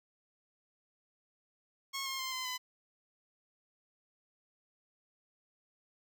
10% pulse tone with pitch steps, 1091 / 1069.8 / 1049 / 1028.6 / 1008.6 Hz, C#6 / C6 / C6 / C6 / B5, -28 / +38 / +4 / -30 / +36 cents, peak -28 dBFS, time 1.93-2.58 s, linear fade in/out 20 ms, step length 130 ms, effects none

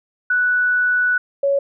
sine tone pair in turn, 1480 / 557.6 Hz, F#6 / C#5, 0 / +10 cents, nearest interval octave + perfect fourth, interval 1690 cents, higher first, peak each -14 dBFS, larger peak neither, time 0.3-1.18 / 1.43-1.59 s, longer first, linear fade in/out 5 ms, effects none

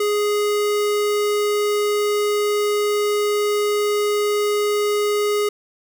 square tone, 415.3 Hz, G#4, in tune, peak -18 dBFS, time 0-5.49 s, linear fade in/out 5 ms, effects none

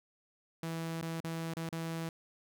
sawtooth tone with dropouts, 164.2 Hz, E3, 6 cents flat, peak -32 dBFS, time 0.63-2.09 s, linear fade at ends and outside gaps 2 ms, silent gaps 1.014-1.024 / 1.204-1.243 / 1.537-1.568 / 1.691-1.726 s, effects none

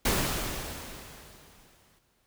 pink noise with exponential decay, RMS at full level -25 dBFS, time 0.05-1.99 s, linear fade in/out 5 ms, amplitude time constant 420 ms, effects pink hiss -70 dBFS RMS until 2.26 s

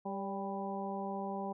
harmonic tone with a mistuned harmonic, 197.3 Hz, G3, 11 cents sharp, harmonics 1 / 2 / 3 / 4 / 5, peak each -40 / -43 / -44 / -41 / -45 dBFS, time 0.05-1.53 s, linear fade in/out 10 ms, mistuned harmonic 3, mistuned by -38 cents, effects none

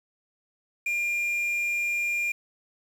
triangle tone with quantisation, 2400 Hz, D7, 37 cents sharp, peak -23 dBFS, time 0.86-2.32 s, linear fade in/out 5 ms, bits 8, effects none

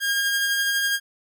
sawtooth tone with tremolo, 1619 Hz, G#6, 45 cents flat, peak -16 dBFS, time 0-1 s, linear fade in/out 50 ms, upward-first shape sine, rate 12 Hz, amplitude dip 25%, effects none

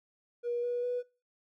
triangle tone with pitch steps, 479.1 / 485.2 / 491.4 Hz, A#4 / B4 / B4, +47 / -31 / -9 cents, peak -26 dBFS, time 0.43-1.03 s, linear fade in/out 50 ms, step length 200 ms, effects noise-tail reverb RT60 0.3 s tail -23 dB re dry + tanh soft clip ceiling -28 dBFS

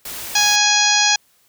white noise, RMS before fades -30 dBFS, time 0.05-0.56 s, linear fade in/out 5 ms
harmonic tone, 830.6 Hz, G#5, in tune, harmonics 1 / 2 / 3 / 4 / 5 / 6 / 7 / 8, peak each -21 / -21 / -21 / -21 / -21 / -21 / -21 / -21 dBFS, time 0.35-1.16 s, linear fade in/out 5 ms
effects white hiss -58 dBFS RMS until 1.48 s

